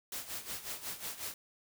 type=noise with tremolo; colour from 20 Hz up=white; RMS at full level=-39 dBFS; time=0.12-1.34 s; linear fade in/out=2 ms; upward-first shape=sine; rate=5.5 Hz; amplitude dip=75%; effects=none